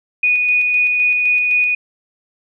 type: tone with tremolo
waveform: sine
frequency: 2472 Hz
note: D#7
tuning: 12 cents flat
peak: -11 dBFS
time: 0.23-1.75 s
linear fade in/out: 5 ms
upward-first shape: square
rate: 3.9 Hz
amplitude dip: 25%
effects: none